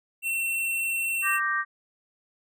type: tone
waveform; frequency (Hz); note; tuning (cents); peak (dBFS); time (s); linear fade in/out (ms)
square; 2708; E7; +46; -26; 0.22-1.4; 50
type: chord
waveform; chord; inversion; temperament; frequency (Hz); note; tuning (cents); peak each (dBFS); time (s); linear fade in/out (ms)
sine; G minor; second; equal; 1174.7 / 1568 / 1864.7; D6 / G6 / Bb6; 0 / 0 / 0; -28; 1.22-1.65; 50
effects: none